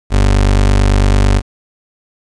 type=tone; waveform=30% pulse; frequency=49 Hz; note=G1; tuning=in tune; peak=-5 dBFS; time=0.1-1.42 s; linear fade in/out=50 ms; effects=resampled to 22050 Hz + 7-bit